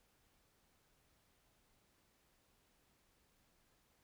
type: silence
effects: pink hiss -75 dBFS RMS until 4.03 s